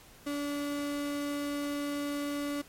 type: tone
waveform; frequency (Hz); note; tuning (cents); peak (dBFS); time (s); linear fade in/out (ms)
35% pulse; 288; D4; -34; -30; 0.26-2.62; 10
effects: pink hiss -55 dBFS RMS until 2.68 s + MP3 64 kbps